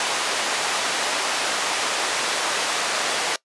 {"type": "band-pass noise", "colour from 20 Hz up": "pink", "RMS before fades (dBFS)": -24, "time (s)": [0, 3.36], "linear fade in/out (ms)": 2, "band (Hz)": [620, 8100], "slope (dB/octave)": 12, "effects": ["noise-tail reverb RT60 0.1 s tail -21 dB re dry", "resampled to 24000 Hz"]}